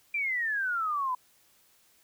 sine exponential sweep, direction down, 2395 to 987.8 Hz, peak -27 dBFS, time 0.14-1.15 s, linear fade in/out 5 ms, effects white hiss -64 dBFS RMS until 2.03 s

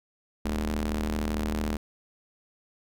sawtooth ring-modulated tone, 77.78 Hz, D#2, in tune, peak -20 dBFS, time 0.45-1.77 s, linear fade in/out 5 ms, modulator 139 Hz, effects none

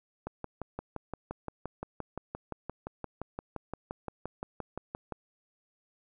click train, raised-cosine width 1 ms, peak -22 dBFS, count 29, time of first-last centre 0.27-5.123 s, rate 5.77 Hz, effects none

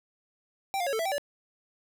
square tone with pitch steps, 782 / 705 / 553 / 442.6 / 662 / 774 / 575 Hz, G5 / F5 / C#5 / A4 / E5 / G5 / D5, -4 / +16 / -4 / +10 / +7 / -22 / -37 cents, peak -28 dBFS, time 0.74-1.181 s, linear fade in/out 0 ms, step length 63 ms, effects none

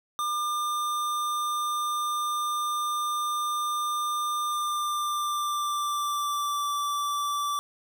square tone with pitch glide, 1200 to 1163.1 Hz, D6 to D6, +37 to -17 cents, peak -27 dBFS, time 0.19-7.59 s, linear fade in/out 0 ms, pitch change -54 cents, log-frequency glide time 4.48-6.7 s, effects none

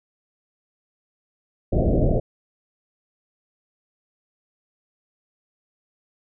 pink low-pass noise, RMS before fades -19 dBFS, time 1.72-2.2 s, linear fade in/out 10 ms, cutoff 690 Hz, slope 96 dB/octave, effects none

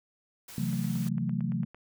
white noise, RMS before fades -46 dBFS, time 0.48-1.09 s, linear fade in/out 5 ms
sine chord, F# half-diminished seventh, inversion second, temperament just, 133.2 / 166.5 / 185 / 222 Hz, C3 / E3 / F#3 / A3, +31 / +18 / 0 / +16 cents, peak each -33 dBFS, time 0.58-1.65 s, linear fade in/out 2 ms
click train, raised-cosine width 0.5 ms, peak -34 dBFS, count 10, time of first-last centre 0.73-1.746 s, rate 8.86 Hz
effects none

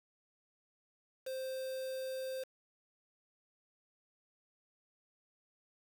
triangle tone with quantisation, 523.3 Hz, C5, in tune, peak -36 dBFS, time 1.26-2.44 s, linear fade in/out 10 ms, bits 8, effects none

